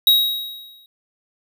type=tone with exponential decay; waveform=square; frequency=3810 Hz; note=A#7; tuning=37 cents sharp; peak=-9 dBFS; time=0.07-0.86 s; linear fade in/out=2 ms; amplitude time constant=170 ms; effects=none